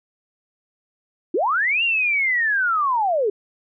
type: linear two-way sweep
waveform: sine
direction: up then down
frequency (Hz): 291.4 to 2818 to 386.8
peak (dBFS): -17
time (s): 1.34-3.3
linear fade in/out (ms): 5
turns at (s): 1.83
effects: none